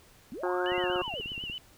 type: linear two-way sweep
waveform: sine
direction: up then down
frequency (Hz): 196 to 2093 to 390.6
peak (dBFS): -37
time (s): 0.32-1.21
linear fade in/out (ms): 0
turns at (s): 0.76
type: harmonic tone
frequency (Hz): 180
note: F#3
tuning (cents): -47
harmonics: 2 / 3 / 4 / 5 / 6 / 7 / 8 / 9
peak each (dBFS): -30 / -34 / -36 / -38 / -40 / -41 / -42 / -43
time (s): 0.43-1.02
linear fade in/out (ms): 5
type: tone with vibrato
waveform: sine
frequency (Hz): 2875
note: F7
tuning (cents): +50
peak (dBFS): -35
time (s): 0.66-1.58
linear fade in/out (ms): 0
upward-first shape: sine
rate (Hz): 8.1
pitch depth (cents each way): 91
type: click train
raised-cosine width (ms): 3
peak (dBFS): -31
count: 14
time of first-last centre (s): 0.72-1.498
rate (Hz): 16.7
effects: pink hiss -58 dBFS RMS until 1.77 s